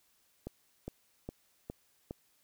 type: click train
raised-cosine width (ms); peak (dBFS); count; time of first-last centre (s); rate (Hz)
2; -26; 5; 0.47-2.109; 2.44
effects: white hiss -71 dBFS RMS until 2.43 s